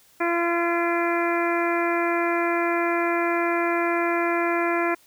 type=harmonic tone; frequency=341.7 Hz; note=F4; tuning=38 cents flat; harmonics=1 / 2 / 3 / 4 / 5 / 6 / 7; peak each=-24 / -27 / -29 / -30 / -31 / -32 / -32 dBFS; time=0.2-4.95 s; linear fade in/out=10 ms; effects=white hiss -57 dBFS RMS until 5.06 s